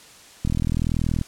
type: click train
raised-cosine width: 5 ms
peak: -11 dBFS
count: 32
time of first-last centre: 0.45-1.214 s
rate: 40.6 Hz
effects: white hiss -47 dBFS RMS until 1.27 s + low-pass 9000 Hz 12 dB/octave